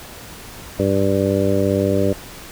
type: harmonic tone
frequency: 98 Hz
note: G2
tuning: in tune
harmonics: 1 / 2 / 3 / 4 / 5 / 6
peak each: -22 / -22 / -22 / -22 / -22 / -22 dBFS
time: 0.79-2.13 s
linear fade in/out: 5 ms
effects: pink hiss -37 dBFS RMS until 2.51 s